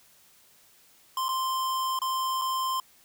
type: tone with dropouts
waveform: square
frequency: 1045 Hz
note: C6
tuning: 2 cents flat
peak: -27 dBFS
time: 1.17-2.8 s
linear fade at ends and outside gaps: 2 ms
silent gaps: 1.284-1.289 / 1.99-2.017 / 2.415-2.418 s
effects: white hiss -59 dBFS RMS until 3.04 s

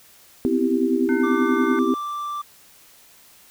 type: chord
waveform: sine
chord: C major seventh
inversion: third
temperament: equal with one note detuned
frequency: 251.3 / 261.6 / 329.6 / 392 Hz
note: B3 / C4 / E4 / G4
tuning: +30 / 0 / 0 / 0 cents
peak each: -23 dBFS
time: 0.45-1.94 s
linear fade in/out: 0 ms
type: harmonic tone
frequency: 302.4 Hz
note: D#4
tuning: 49 cents flat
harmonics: 1 / 3 / 5 / 7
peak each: -30 / -35 / -29 / -36 dBFS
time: 1.09-1.79 s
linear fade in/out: 0 ms
type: tone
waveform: triangle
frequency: 1174.7 Hz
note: D6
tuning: in tune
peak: -24 dBFS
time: 1.23-2.42 s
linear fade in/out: 10 ms
effects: white hiss -51 dBFS RMS until 3.5 s

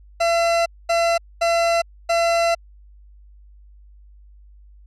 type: tone bursts at uneven times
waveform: 40% pulse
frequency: 676 Hz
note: E5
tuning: 43 cents sharp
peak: -15 dBFS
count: 4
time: 0.2-0.66 / 0.89-1.18 / 1.41-1.82 / 2.09-2.55 s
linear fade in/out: 10 ms
effects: added 50 Hz sine -44 dBFS peak until 4.86 s + low-pass 7000 Hz 12 dB/octave

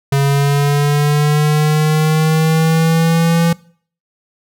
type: linear sweep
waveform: square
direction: up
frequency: 138.5 to 168.7 Hz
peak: -11 dBFS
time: 0.12-3.53 s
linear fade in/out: 5 ms
effects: noise-tail reverb RT60 0.5 s tail -22 dB re dry

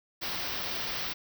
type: band-stop noise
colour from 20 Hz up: white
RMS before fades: -34 dBFS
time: 0.21-1.14 s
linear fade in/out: 20 ms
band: 5800 to 16000 Hz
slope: 96 dB/octave
effects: none

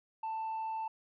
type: tone with tanh clipping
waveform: sine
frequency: 886 Hz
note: A5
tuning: 12 cents sharp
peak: -35 dBFS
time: 0.23-0.88 s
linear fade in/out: 5 ms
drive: 1 dB
effects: none

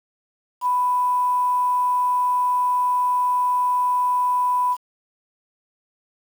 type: tone with quantisation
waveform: sine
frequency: 992 Hz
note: B5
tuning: 7 cents sharp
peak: -17 dBFS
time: 0.61-4.77 s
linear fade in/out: 50 ms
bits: 7
effects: none

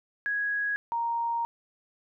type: tone pair in turn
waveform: sine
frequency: 1661.2 / 932.3 Hz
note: G#6 / A#5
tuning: 0 / 0 cents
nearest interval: minor seventh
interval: 1000 cents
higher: first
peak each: -26 dBFS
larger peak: neither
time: 0.26-0.76 / 0.92-1.45 s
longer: second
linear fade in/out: 0 ms
effects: none

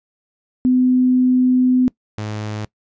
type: tone pair in turn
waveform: sine / sawtooth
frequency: 253.3 / 106.5 Hz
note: B3 / G#2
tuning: +44 / +44 cents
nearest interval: octave + minor third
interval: 1500 cents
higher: first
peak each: -11 / -20 dBFS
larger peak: first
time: 0.65-1.88 / 2.18-2.65 s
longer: first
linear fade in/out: 0 ms
effects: noise-tail reverb RT60 0.1 s tail -22 dB re dry + resampled to 16000 Hz

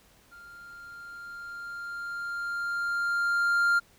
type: tone with level ramp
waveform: triangle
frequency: 1396.9 Hz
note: F6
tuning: in tune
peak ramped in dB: -45 to -18 dBFS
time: 0.31-3.8 s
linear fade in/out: 20 ms
effects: pink hiss -60 dBFS RMS until 3.98 s

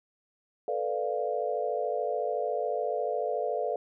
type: chord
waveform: sine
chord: B half-diminished seventh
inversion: third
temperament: equal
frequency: 440 / 493.9 / 587.3 / 698.5 Hz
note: A4 / B4 / D5 / F5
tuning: 0 / 0 / 0 / 0 cents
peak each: -33 dBFS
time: 0.68-3.76 s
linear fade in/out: 2 ms
effects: none

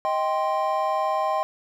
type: chord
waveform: triangle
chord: C minor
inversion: first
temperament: just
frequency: 627.9 / 784.9 / 1046.5 Hz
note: Eb5 / G5 / C6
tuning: +16 / +2 / 0 cents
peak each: -24 dBFS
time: 0.05-1.43 s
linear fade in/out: 0 ms
effects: none

